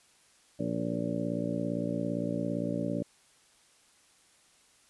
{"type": "harmonic tone with a mistuned harmonic", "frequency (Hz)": 57.6, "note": "A#1", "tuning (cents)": -20, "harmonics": [2, 3, 4, 5, 6, 7, 8, 9, 10], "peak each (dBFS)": [-40, -35, -36, -35, -43, -45, -43, -45, -37], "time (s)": [0.59, 3.03], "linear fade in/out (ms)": 10, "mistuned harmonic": 8, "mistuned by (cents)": 26, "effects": ["white hiss -63 dBFS RMS until 4.89 s", "resampled to 24000 Hz"]}